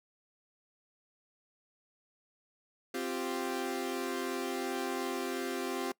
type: chord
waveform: sawtooth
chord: C suspended fourth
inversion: none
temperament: equal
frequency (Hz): 261.6 / 349.2 / 392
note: C4 / F4 / G4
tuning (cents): 0 / 0 / 0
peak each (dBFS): -34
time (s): 2.94-5.92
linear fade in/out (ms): 5
effects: noise-tail reverb RT60 0.1 s tail -23 dB re dry